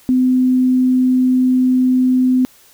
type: tone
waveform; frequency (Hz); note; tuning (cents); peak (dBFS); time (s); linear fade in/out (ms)
sine; 255; C4; -44; -10; 0.09-2.45; 0
effects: white hiss -48 dBFS RMS until 2.73 s